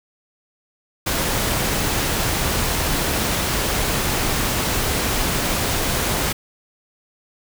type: noise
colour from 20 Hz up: pink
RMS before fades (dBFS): -21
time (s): 1.06-6.33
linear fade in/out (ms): 10
effects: none